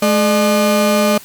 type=tone pair together; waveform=35% pulse; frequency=212.9 / 605 Hz; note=G#3 / D#5; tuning=+43 / -49 cents; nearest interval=octave + tritone; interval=1808 cents; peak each=-12 dBFS; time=0.02-1.18 s; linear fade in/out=5 ms; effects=white hiss -38 dBFS RMS until 1.24 s + MP3 96 kbps